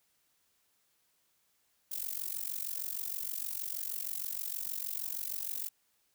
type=noise with amplitude modulation; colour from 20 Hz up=violet; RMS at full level=-34 dBFS; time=1.91-5.69 s; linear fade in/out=10 ms; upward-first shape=sine; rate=46.4 Hz; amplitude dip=90%; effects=white hiss -74 dBFS RMS until 6.14 s